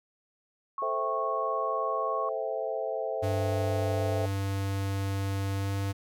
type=tone; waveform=sine; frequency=1100 Hz; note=C#6; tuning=14 cents flat; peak=-30 dBFS; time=0.78-2.29 s; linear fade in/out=2 ms
type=chord; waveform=sine; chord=A minor seventh; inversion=none; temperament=equal; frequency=440 / 523.3 / 659.3 / 784 Hz; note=A4 / C5 / E5 / G5; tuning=0 / 0 / 0 / 0 cents; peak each=-35 / -34 / -33 / -39 dBFS; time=0.82-4.26 s; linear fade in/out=2 ms
type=tone with pitch glide; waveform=square; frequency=98 to 98.62 Hz; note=G2 to G2; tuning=0 to +11 cents; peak=-29 dBFS; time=3.22-5.93 s; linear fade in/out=20 ms; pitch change=+11 cents; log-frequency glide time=5.54-5.71 s
effects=none